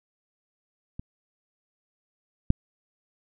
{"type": "clicks", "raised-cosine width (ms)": 5, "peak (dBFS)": [-23, -6], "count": 2, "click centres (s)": [0.995, 2.504], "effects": []}